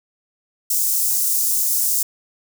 white high-pass noise, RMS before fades -19 dBFS, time 0.7-2.03 s, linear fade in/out 5 ms, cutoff 6200 Hz, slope 24 dB/octave, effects none

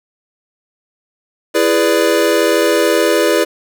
square chord, E dominant seventh, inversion none, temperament equal with one note detuned, 334.6 / 415.3 / 493.9 / 587.3 Hz, E4 / G#4 / B4 / D5, +26 / 0 / 0 / 0 cents, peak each -17 dBFS, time 1.54-3.45 s, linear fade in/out 20 ms, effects none

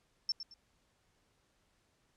sine tone with echo, 5400 Hz, E8, 41 cents sharp, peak -29 dBFS, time 0.29-0.32 s, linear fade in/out 2 ms, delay 110 ms, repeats 2, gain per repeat -11 dB, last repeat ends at 0.54 s, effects pink hiss -74 dBFS RMS until 2.16 s + low-pass 9000 Hz 12 dB/octave

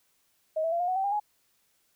sine tone with pitch steps, 630 / 656 / 683.1 / 711.2 / 740.6 / 771.2 / 803 / 836.1 Hz, D#5 / E5 / F5 / F5 / F#5 / G5 / G5 / G#5, +21 / -9 / -38 / +31 / +1 / -28 / +41 / +11 cents, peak -25 dBFS, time 0.56-1.2 s, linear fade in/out 10 ms, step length 80 ms, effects white hiss -70 dBFS RMS until 1.95 s

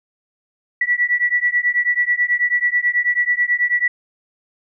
sine beating tone pair, 1946 / 1955.2 Hz, B6 / B6, -26 / -18 cents, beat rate 9.2 Hz, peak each -18 dBFS, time 0.81-3.88 s, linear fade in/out 5 ms, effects none

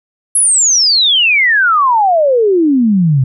sine exponential sweep, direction down, 10980 to 125.7 Hz, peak -7 dBFS, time 0.35-3.24 s, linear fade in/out 5 ms, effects none

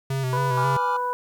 square tone with vibrato, 131.7 Hz, C3, 12 cents sharp, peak -24 dBFS, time 0.1-0.77 s, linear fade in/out 5 ms, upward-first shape square, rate 3.7 Hz, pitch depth 41 cents each way
harmonic tone, 493.9 Hz, B4, in tune, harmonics 1 / 2 / 3, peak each -30 / -24 / -36 dBFS, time 0.33-1.13 s, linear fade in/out 0 ms
triangle chord, G# diminished seventh, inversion none, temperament equal with one note detuned, 830.6 / 987.8 / 1174.7 / 1403.4 Hz, G#5 / B5 / D6 / F6, 0 / 0 / 0 / +8 cents, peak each -31 dBFS, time 0.57-0.97 s, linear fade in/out 5 ms
effects 9-bit

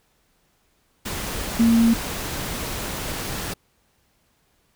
sine tone in noise, 230 Hz, A#3, 23 cents flat, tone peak -13 dBFS, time 1.59-1.94 s, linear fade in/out 10 ms, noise pink, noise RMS -29 dBFS, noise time 1.05-3.54 s, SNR +13 dB, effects pink hiss -65 dBFS RMS until 4.75 s

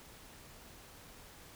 silence, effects pink hiss -55 dBFS RMS until 1.55 s

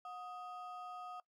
triangle ring-modulated tone, 987.8 Hz, B5, in tune, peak -40 dBFS, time 0.05-1.2 s, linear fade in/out 2 ms, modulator 262 Hz, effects noise-tail reverb RT60 0.1 s tail -20 dB re dry

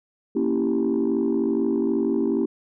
sine chord, A# diminished seventh, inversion none, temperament equal, 233.1 / 277.2 / 329.6 / 392 Hz, A#3 / C#4 / E4 / G4, 0 / 0 / 0 / 0 cents, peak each -24 dBFS, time 0.35-2.46 s, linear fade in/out 10 ms, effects tanh soft clip ceiling -14 dBFS

